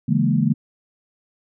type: chord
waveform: sine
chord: A# half-diminished seventh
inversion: first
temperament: equal with one note detuned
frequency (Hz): 141.75 / 164.81 / 207.7 / 233.1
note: C#3 / E3 / G#3 / A#3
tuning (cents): +39 / 0 / 0 / 0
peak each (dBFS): -21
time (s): 0.08-0.54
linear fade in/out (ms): 10
effects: none